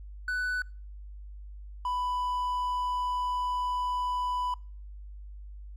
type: tone pair in turn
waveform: triangle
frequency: 1492 / 993.1 Hz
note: F#6 / B5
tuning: +14 / +9 cents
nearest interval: perfect fifth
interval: 705 cents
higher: first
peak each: -26 dBFS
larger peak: neither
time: 0.28-0.62 / 1.85-4.54 s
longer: second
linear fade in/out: 2 ms
effects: noise-tail reverb RT60 0.4 s tail -26 dB re dry + added 50 Hz sine -41 dBFS peak until 5.76 s